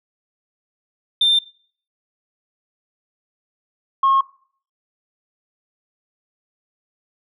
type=tone pair in turn; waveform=sine; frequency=3590 / 1081.9 Hz; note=A7 / C#6; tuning=+34 / -42 cents; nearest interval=octave + major sixth; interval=2076 cents; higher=first; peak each=-11 dBFS; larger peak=neither; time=1.21-1.39 / 4.03-4.21 s; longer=neither; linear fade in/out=5 ms; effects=noise-tail reverb RT60 0.5 s tail -19 dB re dry + tanh soft clip ceiling -9 dBFS